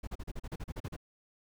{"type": "noise bursts", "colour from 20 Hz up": "brown", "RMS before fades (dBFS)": -38, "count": 12, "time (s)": [0.03, 0.965], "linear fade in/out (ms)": 10, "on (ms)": 44, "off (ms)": 37, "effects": []}